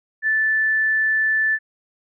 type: tone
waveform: sine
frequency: 1755 Hz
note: A6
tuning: 5 cents flat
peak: -16 dBFS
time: 0.22-1.59 s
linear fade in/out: 50 ms
effects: none